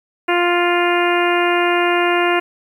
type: harmonic tone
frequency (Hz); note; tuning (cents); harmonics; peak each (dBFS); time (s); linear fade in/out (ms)
350; F4; +4; 1 / 2 / 3 / 4 / 5 / 6 / 7 / 8; -17 / -20 / -22 / -23 / -24 / -25 / -25 / -26; 0.28-2.4; 10
effects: 8-bit